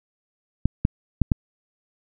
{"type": "clicks", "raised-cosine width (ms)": 5, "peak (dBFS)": -5, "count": 4, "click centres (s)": [0.656, 0.851, 1.217, 1.318], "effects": []}